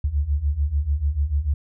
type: beating tone pair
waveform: sine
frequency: 68.5 / 75.3 Hz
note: C#2 / D2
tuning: -20 / +44 cents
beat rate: 6.8 Hz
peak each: -24 / -21 dBFS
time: 0.04-1.54 s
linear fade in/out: 5 ms
effects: none